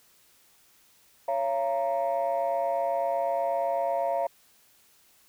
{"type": "chord", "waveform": "sine", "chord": "Bb minor", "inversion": "first", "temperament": "equal with one note detuned", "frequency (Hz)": [554.4, 682.5, 932.3], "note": ["Db5", "F5", "Bb5"], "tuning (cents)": [0, -40, 0], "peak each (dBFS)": [-28, -26, -31], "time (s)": [1.28, 4.27], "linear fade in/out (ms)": 5, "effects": ["tanh soft clip ceiling -19 dBFS", "white hiss -61 dBFS RMS until 5.28 s"]}